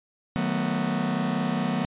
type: chord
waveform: 45% pulse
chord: B dominant seventh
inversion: first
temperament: just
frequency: 154.34 / 185.21 / 222.2 / 246.9 Hz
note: D#3 / F#3 / A3 / B3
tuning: -14 / +2 / +17 / 0 cents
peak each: -32 / -29 / -30 / -29 dBFS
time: 0.36-1.85 s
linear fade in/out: 0 ms
effects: resampled to 8000 Hz